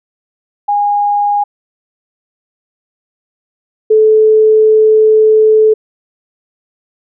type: tone pair in turn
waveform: sine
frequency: 820 / 434.4 Hz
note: G#5 / A4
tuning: -22 / -22 cents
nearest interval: major seventh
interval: 1100 cents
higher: first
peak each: -9 / -4 dBFS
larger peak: second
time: 0.68-1.44 / 3.9-5.74 s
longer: second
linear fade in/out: 10 ms
effects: none